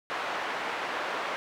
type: band-pass noise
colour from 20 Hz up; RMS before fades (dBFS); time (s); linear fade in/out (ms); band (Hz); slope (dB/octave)
pink; -33; 0.1-1.36; 0; 650 to 2100; 12
effects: none